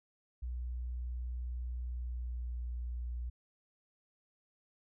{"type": "tone with pitch glide", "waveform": "sine", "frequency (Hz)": [61.1, 60.19], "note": ["B1", "B1"], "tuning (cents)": [-18, -44], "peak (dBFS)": -36, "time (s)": [0.42, 3.3], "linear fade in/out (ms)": 10, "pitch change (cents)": -26, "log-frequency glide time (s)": [1.9, 2.6], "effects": []}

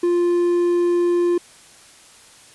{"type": "tone", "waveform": "triangle", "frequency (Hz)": 349.2, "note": "F4", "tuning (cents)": 0, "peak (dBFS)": -13, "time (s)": [0.03, 1.38], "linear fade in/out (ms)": 5, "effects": ["white hiss -47 dBFS RMS until 2.54 s", "resampled to 24000 Hz"]}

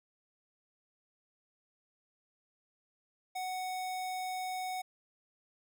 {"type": "tone", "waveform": "square", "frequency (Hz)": 742, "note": "F#5", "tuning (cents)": 5, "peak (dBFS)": -36, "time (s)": [3.35, 4.82], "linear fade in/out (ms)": 10, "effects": []}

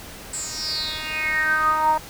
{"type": "tone with band-pass filter sweep", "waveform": "10% pulse", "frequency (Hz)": 311.1, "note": "D#4", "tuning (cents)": 0, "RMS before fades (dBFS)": -23, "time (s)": [0.33, 1.98], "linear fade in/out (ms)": 5, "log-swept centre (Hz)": [8100, 820], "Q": 8.1, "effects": ["pink hiss -39 dBFS RMS until 2.09 s"]}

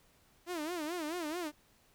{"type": "tone with vibrato", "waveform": "sawtooth", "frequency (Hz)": 327.6, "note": "E4", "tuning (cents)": -11, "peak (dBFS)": -32, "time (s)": [0.46, 1.52], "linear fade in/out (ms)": 50, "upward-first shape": "sine", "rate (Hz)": 4.6, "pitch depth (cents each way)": 170, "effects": ["pink hiss -67 dBFS RMS until 1.94 s"]}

